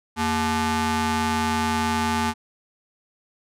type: ring-modulated tone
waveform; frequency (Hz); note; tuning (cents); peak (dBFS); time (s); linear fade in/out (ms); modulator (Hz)
sawtooth; 318.5; D#4; +41; -14; 0.16-2.34; 50; 550
effects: low-pass 11000 Hz 12 dB/octave